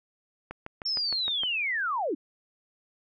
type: click train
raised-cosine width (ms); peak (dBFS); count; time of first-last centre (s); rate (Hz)
0.5; -22; 7; 0.51-1.434; 6.49
type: linear sweep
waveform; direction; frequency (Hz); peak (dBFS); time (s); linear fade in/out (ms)
sine; down; 5470 to 248.9; -26; 0.85-2.15; 10
effects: none